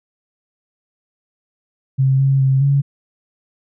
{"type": "tone with pitch steps", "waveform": "sine", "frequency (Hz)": [133.5, 136, 133.7, 139.8], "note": ["C3", "C#3", "C3", "C#3"], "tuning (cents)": [35, -33, 38, 15], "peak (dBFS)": -11, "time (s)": [1.98, 2.82], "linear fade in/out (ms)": 20, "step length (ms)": 210, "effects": []}